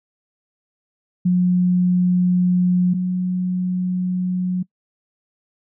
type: tone pair in turn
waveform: sine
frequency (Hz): 180 / 182.09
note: F#3 / F#3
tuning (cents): -47 / -27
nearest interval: unison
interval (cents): 20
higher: second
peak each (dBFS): -13 / -18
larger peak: first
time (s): 1.25-2.94 / 2.94-4.63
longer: neither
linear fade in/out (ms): 10
effects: noise-tail reverb RT60 0.1 s tail -23 dB re dry